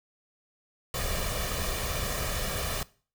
pink noise with comb filter, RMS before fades -31 dBFS, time 0.94-2.83 s, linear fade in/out 2 ms, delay 1.7 ms, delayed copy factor +0.6, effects noise-tail reverb RT60 0.4 s tail -20 dB re dry

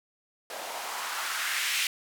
blue noise with band-pass filter sweep, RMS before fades -32 dBFS, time 0.5-1.87 s, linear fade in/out 2 ms, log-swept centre 550 to 2500 Hz, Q 1.9, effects none

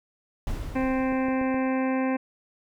brown noise with exponential decay, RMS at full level -28 dBFS, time 0.47-1.95 s, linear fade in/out 1 ms, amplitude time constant 320 ms
harmonic tone, 261.6 Hz, C4, in tune, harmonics 1 / 2 / 3 / 4 / 6 / 7 / 8 / 9 / 10, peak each -24 / -30 / -34 / -36 / -40 / -41 / -42 / -43 / -44 dBFS, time 0.75-2.17 s, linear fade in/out 10 ms
clicks, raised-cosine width 2 ms, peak -24 dBFS, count 4, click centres 1.124 / 1.285 / 1.414 / 1.544 s
effects none

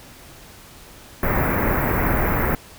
pink band-stop noise, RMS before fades -20 dBFS, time 1.23-2.55 s, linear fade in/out 2 ms, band 2200 to 14000 Hz, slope 48 dB/octave, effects pink hiss -44 dBFS RMS until 2.78 s

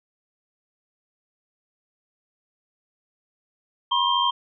sine tone cluster, 970 / 1063 / 3169 Hz, B5 / C6 / G7, -31 / +27 / +18 cents, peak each -23 dBFS, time 3.91-4.31 s, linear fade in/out 10 ms, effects none

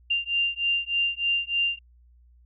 sine beating tone pair, 2786 / 2789.3 Hz, F7 / F7, -5 / -3 cents, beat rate 3.3 Hz, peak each -26 dBFS, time 0.1-1.79 s, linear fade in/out 10 ms, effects added 60 Hz sine -53 dBFS peak until 2.45 s

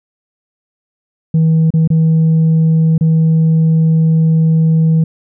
sine tone with dropouts, 160.8 Hz, E3, 43 cents flat, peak -5 dBFS, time 1.34-5.04 s, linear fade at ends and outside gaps 5 ms, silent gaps 1.705-1.738 / 1.876-1.902 / 2.98-3.009 s, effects tanh soft clip ceiling -6 dBFS

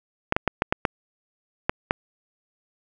clicks, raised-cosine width 0.5 ms, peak -4 dBFS, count 8, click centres 0.324 / 0.365 / 0.477 / 0.621 / 0.725 / 0.852 / 1.695 / 1.909 s, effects none

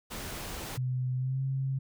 pink noise, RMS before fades -39 dBFS, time 0.1-0.78 s, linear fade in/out 20 ms
sine tone with pitch glide, 127.3 to 134.09 Hz, C3 to C3, -47 to +43 cents, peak -28 dBFS, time 0.77-1.79 s, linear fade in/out 10 ms, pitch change +90 cents, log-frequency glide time 1.15-1.42 s
effects none

